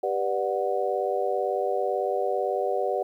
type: chord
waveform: sine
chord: G major seventh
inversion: none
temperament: just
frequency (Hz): 392 / 490 / 588 / 735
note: G4 / B4 / D5 / F#5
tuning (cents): 0 / -14 / +2 / -12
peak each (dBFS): -29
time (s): 0.03-3.03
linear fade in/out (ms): 5
effects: 10-bit